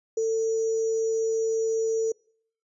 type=tone with sample-and-hold; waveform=sine; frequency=447.3 Hz; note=A4; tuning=28 cents sharp; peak=-22 dBFS; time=0.17-2.12 s; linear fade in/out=5 ms; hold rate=6300 Hz; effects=noise-tail reverb RT60 0.6 s tail -26 dB re dry + resampled to 24000 Hz